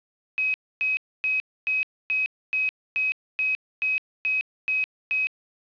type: tone bursts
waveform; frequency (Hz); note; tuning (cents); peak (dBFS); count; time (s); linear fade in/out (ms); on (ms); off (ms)
sine; 2539; D#7; +34; -21; 12; 0.38-5.27; 0; 160; 270
effects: resampled to 11025 Hz + 8-bit